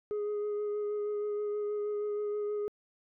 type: tone with vibrato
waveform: sine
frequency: 416.3 Hz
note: G#4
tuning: 4 cents sharp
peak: -28 dBFS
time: 0.11-2.68 s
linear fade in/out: 0 ms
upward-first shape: sine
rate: 6.3 Hz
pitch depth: 14 cents each way
effects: tanh soft clip ceiling -30 dBFS